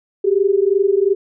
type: tone pair together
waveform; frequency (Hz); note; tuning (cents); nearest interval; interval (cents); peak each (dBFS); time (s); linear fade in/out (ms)
sine; 383.8 / 406.6; G4 / G#4; -37 / -37; minor second; 100; -15; 0.24-1.15; 10
effects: none